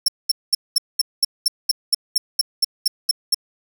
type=tone bursts; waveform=sawtooth; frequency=5410 Hz; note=E8; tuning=44 cents sharp; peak=-10 dBFS; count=15; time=0.06-3.345 s; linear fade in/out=5 ms; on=23 ms; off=210 ms; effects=none